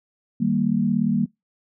sine chord, Eb major, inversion none, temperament equal, 155.56 / 196 / 233.1 Hz, Eb3 / G3 / Bb3, 0 / 0 / 0 cents, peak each -26 / -22 / -21 dBFS, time 0.4-1.26 s, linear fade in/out 10 ms, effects noise-tail reverb RT60 0.2 s tail -25 dB re dry

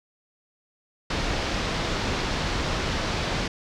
pink low-pass noise, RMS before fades -27 dBFS, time 1.1-3.48 s, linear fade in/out 5 ms, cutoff 5500 Hz, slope 24 dB/octave, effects none

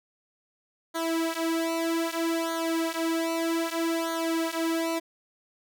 sawtooth tone with flanger, 329.6 Hz, E4, in tune, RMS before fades -28 dBFS, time 0.94-5 s, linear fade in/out 20 ms, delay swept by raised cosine 0.38 to 5.48 ms, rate 0.63 Hz, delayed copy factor -0.9, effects none

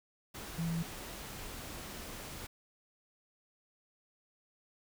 sine tone in noise, 166.5 Hz, E3, 18 cents sharp, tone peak -32 dBFS, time 0.58-0.83 s, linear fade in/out 10 ms, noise pink, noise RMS -45 dBFS, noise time 0.34-2.47 s, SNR +10 dB, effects none

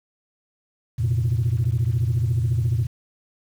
sine chord, F suspended fourth, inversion none, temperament equal, 87.31 / 116.54 / 130.81 Hz, F2 / Bb2 / C3, 0 / 0 / 0 cents, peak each -24 / -19 / -24 dBFS, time 0.98-2.87 s, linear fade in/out 20 ms, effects tanh soft clip ceiling -14 dBFS + 8-bit

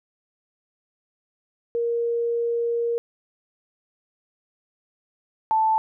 sine tone pair in turn, 468.9 / 879.6 Hz, A#4 / A5, +10 / -1 cents, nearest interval major seventh, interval 1089 cents, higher second, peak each -21 / -17 dBFS, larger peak second, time 1.75-2.98 / 5.51-5.78 s, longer first, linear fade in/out 0 ms, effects none

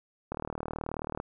click train, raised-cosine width 1 ms, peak -20 dBFS, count 35, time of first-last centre 0.32-1.201 s, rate 38.6 Hz, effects none

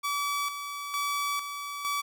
sawtooth tone with tremolo, 1147 Hz, D6, 41 cents flat, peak -24 dBFS, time 0.03-2.02 s, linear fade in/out 20 ms, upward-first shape square, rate 1.1 Hz, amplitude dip 55%, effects none

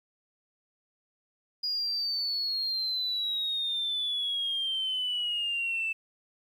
sine exponential sweep, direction down, 4900 to 2637 Hz, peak -27 dBFS, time 1.63-5.93 s, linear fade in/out 10 ms, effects tanh soft clip ceiling -23 dBFS + 10-bit

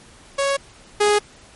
sawtooth tone pair in turn, 554.4 / 415.3 Hz, C#5 / G#4, 0 / 0 cents, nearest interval perfect fourth, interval 500 cents, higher first, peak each -14 / -10 dBFS, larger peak second, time 0.38-0.57 / 1-1.19 s, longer neither, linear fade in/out 10 ms, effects pink hiss -47 dBFS RMS until 1.55 s + MP3 48 kbps

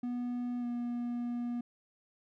triangle tone with pitch glide, 244.3 to 240.4 Hz, B3 to B3, -19 to -46 cents, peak -31 dBFS, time 0.03-1.61 s, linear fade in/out 5 ms, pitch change -27 cents, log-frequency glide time 0.6-0.65 s, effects none

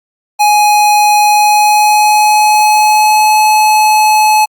square tone with pitch glide, 836 to 856.5 Hz, G#5 to A5, +11 to -47 cents, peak -6 dBFS, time 0.39-4.46 s, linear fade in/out 20 ms, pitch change +42 cents, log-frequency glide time 1.2-3.37 s, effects Opus 48 kbps

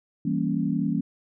sine chord, E diminished seventh, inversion none, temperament equal, 164.81 / 196 / 233.1 / 277.2 Hz, E3 / G3 / Bb3 / Db4, 0 / 0 / 0 / 0 cents, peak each -28 dBFS, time 0.25-1.01 s, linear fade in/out 5 ms, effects none

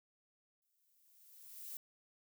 violet noise with exponential growth, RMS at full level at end -45 dBFS, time 0.62-1.77 s, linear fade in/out 1 ms, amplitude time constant 250 ms, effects none

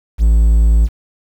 triangle tone, 55 Hz, A1, in tune, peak -5 dBFS, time 0.18-0.89 s, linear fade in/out 50 ms, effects 7-bit

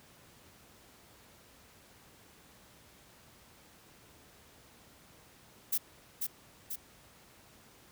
violet noise with echo, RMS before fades -30 dBFS, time 5.72-5.78 s, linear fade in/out 10 ms, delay 490 ms, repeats 2, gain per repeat -4 dB, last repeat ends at 6.76 s, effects pink hiss -59 dBFS RMS until 7.91 s + high-pass 60 Hz 12 dB/octave

